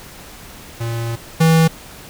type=tone pair in turn; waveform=square; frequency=115.9 / 162.31 Hz; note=A#2 / E3; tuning=-10 / -27 cents; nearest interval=tritone; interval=583 cents; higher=second; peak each=-21 / -10 dBFS; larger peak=second; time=0.8-1.16 / 1.4-1.68 s; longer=first; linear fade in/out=10 ms; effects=pink hiss -38 dBFS RMS until 2.09 s